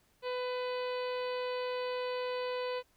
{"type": "harmonic tone", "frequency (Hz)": 499.8, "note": "B4", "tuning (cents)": 21, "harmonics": [1, 2, 3, 4, 5, 6, 7, 8, 9], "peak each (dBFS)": [-34, -41, -49, -49, -48, -50, -55, -52, -53], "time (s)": [0.22, 2.83], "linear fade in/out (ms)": 50, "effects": ["pink hiss -70 dBFS RMS until 2.96 s"]}